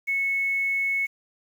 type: tone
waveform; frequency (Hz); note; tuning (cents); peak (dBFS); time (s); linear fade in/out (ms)
sine; 2200; C#7; -14; -22; 0.07-1.07; 20
effects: 8-bit